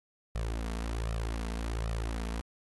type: tone with flanger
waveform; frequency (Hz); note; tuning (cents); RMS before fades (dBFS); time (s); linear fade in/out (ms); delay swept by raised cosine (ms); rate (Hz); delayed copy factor
sawtooth; 56; A1; +31; -34; 0.35-2.41; 0; 1.6 to 4.5; 1.3; +0.75
effects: AAC 32 kbps